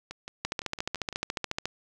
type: two click trains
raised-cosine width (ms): 0.2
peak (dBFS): -21 / -12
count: 7 / 18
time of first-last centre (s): 0.11-1.127 / 0.45-1.656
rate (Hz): 5.9 / 14.1
effects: none